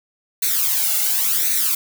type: noise with flanger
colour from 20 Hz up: blue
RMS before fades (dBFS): -19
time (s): 0.42-1.75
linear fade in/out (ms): 5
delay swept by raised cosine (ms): 0.48 to 1.45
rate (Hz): 0.93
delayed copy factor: +0.8
effects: none